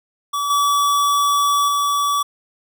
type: tone with level steps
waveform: square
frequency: 1146 Hz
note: D6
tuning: 43 cents flat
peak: -20 / -15 / -17 dBFS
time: 0.33-2.23 s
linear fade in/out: 10 ms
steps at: 0.5 / 1.68 s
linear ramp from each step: 5 ms
effects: none